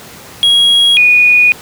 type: tone pair in turn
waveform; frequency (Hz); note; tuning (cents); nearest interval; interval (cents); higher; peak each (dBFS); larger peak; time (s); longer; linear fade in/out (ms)
triangle / sine; 3300 / 2462; G#7 / D#7; -12 / -19; perfect fourth; 507; first; -4; neither; 0.43-0.97 / 0.97-1.52; second; 0
effects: pink hiss -33 dBFS RMS until 1.61 s + high-pass 100 Hz 12 dB/octave